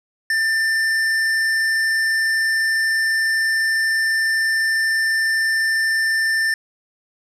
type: tone with hard clipping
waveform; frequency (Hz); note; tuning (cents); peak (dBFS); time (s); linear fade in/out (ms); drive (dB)
sine; 1787; A6; +26; -18; 0.3-6.54; 2; 10
effects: none